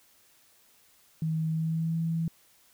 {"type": "tone with pitch glide", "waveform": "sine", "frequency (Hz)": [159.5, 164.27], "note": ["D#3", "E3"], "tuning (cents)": [43, -6], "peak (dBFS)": -26, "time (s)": [1.22, 2.28], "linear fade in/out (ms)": 2, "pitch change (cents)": 51, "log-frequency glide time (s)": [1.49, 1.97], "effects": ["white hiss -62 dBFS RMS until 2.73 s"]}